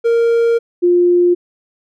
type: tone pair in turn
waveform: triangle / sine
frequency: 464.8 / 352.4 Hz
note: A#4 / F4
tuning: -5 / +16 cents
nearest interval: perfect fourth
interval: 479 cents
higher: first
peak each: -8 dBFS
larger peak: neither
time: 0.04-0.59 / 0.82-1.35 s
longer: first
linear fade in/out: 20 ms
effects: none